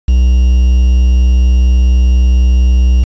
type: tone with quantisation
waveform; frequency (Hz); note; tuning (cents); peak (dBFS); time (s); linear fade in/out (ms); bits
triangle; 62.1; B1; +10; -3; 0.08-3.04; 5; 5
effects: resampled to 16000 Hz